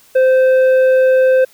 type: tone with tanh clipping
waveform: sine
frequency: 519 Hz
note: C5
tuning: 14 cents flat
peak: -9 dBFS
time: 0.15-1.45 s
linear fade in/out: 10 ms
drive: 7 dB
effects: white hiss -48 dBFS RMS until 1.53 s